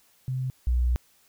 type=tone pair in turn; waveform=sine; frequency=129.4 / 61.07 Hz; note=C3 / B1; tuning=-19 / -19 cents; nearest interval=octave + minor second; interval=1300 cents; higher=first; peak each=-26 / -20 dBFS; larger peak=second; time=0.28-0.5 / 0.67-0.96 s; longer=second; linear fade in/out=0 ms; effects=white hiss -62 dBFS RMS until 1.28 s